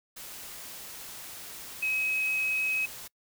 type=tone in noise; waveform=sine; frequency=2549 Hz; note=D#7; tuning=41 cents sharp; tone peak=-26 dBFS; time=1.82-2.86 s; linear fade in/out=10 ms; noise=white; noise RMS=-43 dBFS; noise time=0.16-3.08 s; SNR=+14 dB; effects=noise-tail reverb RT60 0.1 s tail -25 dB re dry